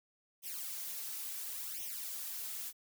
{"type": "noise with flanger", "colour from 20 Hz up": "blue", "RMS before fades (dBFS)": -42, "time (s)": [0.42, 2.73], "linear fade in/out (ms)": 50, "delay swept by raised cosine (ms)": [0.33, 4.63], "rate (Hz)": 0.71, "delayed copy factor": 1, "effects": []}